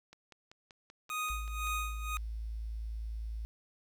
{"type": "click train", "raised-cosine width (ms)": 0.2, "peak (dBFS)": -35, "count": 9, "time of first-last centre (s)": [0.13, 1.671], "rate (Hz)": 5.19}
{"type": "tone with tremolo", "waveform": "25% pulse", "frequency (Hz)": 1244.5, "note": "D#6", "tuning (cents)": 0, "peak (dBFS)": -29, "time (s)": [1.1, 2.17], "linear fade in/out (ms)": 0, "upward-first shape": "sine", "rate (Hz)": 2, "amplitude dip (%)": 80}
{"type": "tone", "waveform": "sine", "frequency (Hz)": 55, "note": "A1", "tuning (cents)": 0, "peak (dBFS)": -36, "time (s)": [1.3, 3.45], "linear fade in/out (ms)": 0}
{"effects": ["11-bit"]}